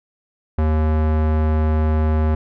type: tone with low-pass filter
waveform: square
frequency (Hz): 77.78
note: D#2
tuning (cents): 0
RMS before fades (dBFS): -17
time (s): 0.58-2.35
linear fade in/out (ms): 5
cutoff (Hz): 1300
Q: 0.75
effects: none